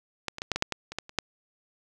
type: clicks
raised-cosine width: 0.2 ms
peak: -12 / -20 / -15 / -8 / -11 / -6 / -12 / -21 / -13 / -27 / -7 dBFS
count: 11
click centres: 0.283 / 0.384 / 0.419 / 0.517 / 0.56 / 0.624 / 0.723 / 0.92 / 0.986 / 1.094 / 1.187 s
effects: none